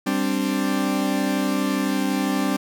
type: chord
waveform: 40% pulse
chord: G suspended fourth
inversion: none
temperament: equal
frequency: 196 / 261.6 / 293.7 Hz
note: G3 / C4 / D4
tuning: 0 / 0 / 0 cents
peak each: -24 dBFS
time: 0.06-2.57 s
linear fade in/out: 10 ms
effects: none